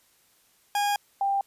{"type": "tone pair in turn", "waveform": ["40% pulse", "sine"], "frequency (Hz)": [818, 792], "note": ["G#5", "G5"], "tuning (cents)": [-26, 18], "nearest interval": "minor second", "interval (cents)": 56, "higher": "first", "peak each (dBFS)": -22, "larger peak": "neither", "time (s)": [[0.75, 0.96], [1.21, 1.41]], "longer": "first", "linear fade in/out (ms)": 2, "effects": ["white hiss -63 dBFS RMS until 1.46 s", "resampled to 32000 Hz"]}